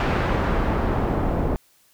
pink noise with low-pass filter sweep, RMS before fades -22 dBFS, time 0-1.56 s, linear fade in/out 0 ms, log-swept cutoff 2000 to 660 Hz, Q 0.78, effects white hiss -59 dBFS RMS until 1.93 s

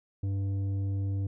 sine tone with tanh clipping, 98.1 Hz, G2, 2 cents sharp, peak -29 dBFS, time 0.23-1.27 s, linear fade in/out 5 ms, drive 8 dB, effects none

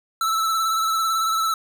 square tone with vibrato, 1318.5 Hz, E6, in tune, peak -20 dBFS, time 0.21-1.54 s, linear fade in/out 2 ms, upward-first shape sine, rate 18 Hz, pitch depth 33 cents each way, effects none

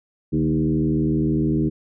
sine tone with frequency modulation, 233.1 Hz, A#3, in tune, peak -17 dBFS, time 0.32-1.7 s, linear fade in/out 20 ms, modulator 79.9 Hz, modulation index 1.6, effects none

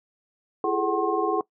sine tone cluster, 337.2 / 411 / 431 / 751 / 1069 Hz, E4 / G#4 / A4 / F#5 / C6, +39 / -18 / -36 / +26 / +37 cents, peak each -28 dBFS, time 0.64-1.41 s, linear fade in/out 2 ms, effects noise-tail reverb RT60 0.1 s tail -21 dB re dry

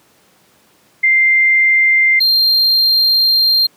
sine / triangle tone pair in turn, 2093 / 4186 Hz, C7 / C8, 0 / 0 cents, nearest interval octave, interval 1200 cents, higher second, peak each -8 dBFS, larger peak neither, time 1.03-2.2 / 2.2-3.67 s, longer second, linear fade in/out 10 ms, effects pink hiss -52 dBFS RMS until 3.76 s + high-pass 150 Hz 12 dB/octave

